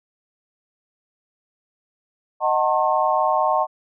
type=chord; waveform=sine; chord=D# diminished seventh; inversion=none; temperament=just; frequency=622.3 / 746.7 / 896 / 1075.3 Hz; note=D#5 / F#5 / A5 / C6; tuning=0 / +16 / +31 / +47 cents; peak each=-22 dBFS; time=2.4-3.67 s; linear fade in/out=50 ms; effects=none